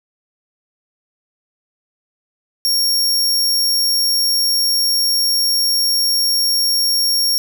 sawtooth tone, 5540 Hz, F8, 15 cents flat, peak -11 dBFS, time 2.65-7.38 s, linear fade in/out 0 ms, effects none

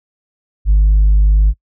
triangle tone with tanh clipping, 51 Hz, G#1, 31 cents flat, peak -7 dBFS, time 0.65-1.54 s, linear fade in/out 50 ms, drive 6 dB, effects noise-tail reverb RT60 0.1 s tail -26 dB re dry

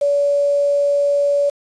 sine tone with quantisation, 571 Hz, D5, 49 cents flat, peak -13 dBFS, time 0.01-1.5 s, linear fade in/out 10 ms, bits 6, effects resampled to 22050 Hz

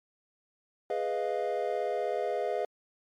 triangle chord, F half-diminished seventh, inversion first, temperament equal, 415.3 / 493.9 / 622.3 / 698.5 Hz, Ab4 / Cb5 / Eb5 / F5, 0 / 0 / 0 / 0 cents, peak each -32 dBFS, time 0.9-2.65 s, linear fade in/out 2 ms, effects MP3 96 kbps

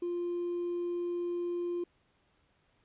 triangle tone with hard clipping, 349.1 Hz, F4, 1 cent flat, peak -31 dBFS, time 0.02-1.84 s, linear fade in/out 5 ms, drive 2 dB, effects pink hiss -71 dBFS RMS until 2.84 s + resampled to 8000 Hz

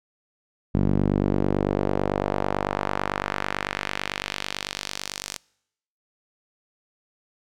sawtooth tone with band-pass filter sweep, 49 Hz, G1, in tune, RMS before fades -26 dBFS, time 0.74-5.38 s, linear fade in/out 10 ms, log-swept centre 200 to 6700 Hz, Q 1.1, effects noise-tail reverb RT60 0.8 s tail -26 dB re dry

